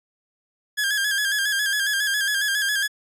sawtooth tone with vibrato, 1646 Hz, G#6, 16 cents flat, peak -17 dBFS, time 0.77-2.88 s, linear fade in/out 20 ms, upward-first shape square, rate 7.3 Hz, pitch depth 50 cents each way, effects resampled to 32000 Hz

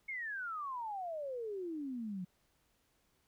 sine exponential sweep, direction down, 2209 to 175.2 Hz, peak -38 dBFS, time 0.08-2.25 s, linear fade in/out 10 ms, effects pink hiss -75 dBFS RMS until 3.27 s

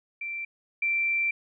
sine tone pair in turn, 2349 / 2349 Hz, D7 / D7, 0 / 0 cents, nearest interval unison, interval 0 cents, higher neither, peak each -31 / -23 dBFS, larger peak second, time 0.21-0.45 / 0.82-1.31 s, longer second, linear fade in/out 5 ms, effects none

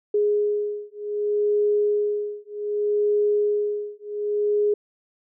sine beating tone pair, 415.3 / 415.95 Hz, G#4 / G#4, 0 / +3 cents, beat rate 0.65 Hz, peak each -23 dBFS, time 0.14-4.74 s, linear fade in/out 5 ms, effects none

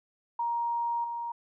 sine tone with level steps, 940 Hz, A#5, 14 cents sharp, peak -27 / -32 dBFS, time 0.39-1.32 s, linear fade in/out 5 ms, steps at 1.04 s, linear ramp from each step 2 ms, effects none

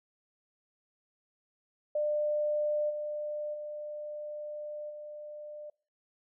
sine tone with level steps, 598 Hz, D5, 31 cents sharp, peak -27 / -33 / -37 / -41 dBFS, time 1.95-5.7 s, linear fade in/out 5 ms, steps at 2.89 / 3.53 / 4.89 s, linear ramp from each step 20 ms, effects noise-tail reverb RT60 0.5 s tail -26 dB re dry

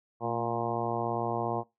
harmonic tone with a mistuned harmonic, 117.4 Hz, A#2, 13 cents sharp, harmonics 1 / 2 / 3 / 4 / 5 / 6 / 7 / 8 / 9, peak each -38 / -38 / -36 / -36 / -38 / -35 / -37 / -38 / -39 dBFS, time 0.2-1.64 s, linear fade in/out 50 ms, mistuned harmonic 2, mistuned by -52 cents, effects noise-tail reverb RT60 0.2 s tail -21 dB re dry

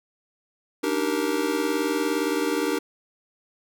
square chord, Eb major seventh, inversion third, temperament just, 291.7 / 311.1 / 388.9 / 466.7 Hz, D4 / Eb4 / G4 / Bb4, -12 / 0 / -14 / +2 cents, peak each -29 dBFS, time 0.83-2.79 s, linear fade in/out 10 ms, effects none

